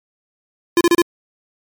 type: tone bursts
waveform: square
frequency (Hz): 344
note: F4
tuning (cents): -26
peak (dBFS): -10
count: 4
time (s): 0.77-1.019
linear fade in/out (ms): 2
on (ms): 39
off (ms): 31
effects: MP3 96 kbps